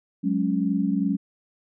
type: chord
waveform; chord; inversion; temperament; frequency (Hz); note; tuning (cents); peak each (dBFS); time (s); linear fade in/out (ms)
sine; F# suspended second; none; equal; 185 / 207.7 / 277.2; F#3 / G#3 / C#4; 0 / 0 / 0; -25; 0.23-1.17; 20
effects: none